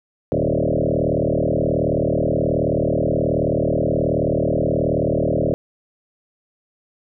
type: tone with frequency modulation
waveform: sine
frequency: 350 Hz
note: F4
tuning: 4 cents sharp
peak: -16 dBFS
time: 0.32-5.54 s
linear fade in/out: 0 ms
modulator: 38.7 Hz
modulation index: 6.8
effects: none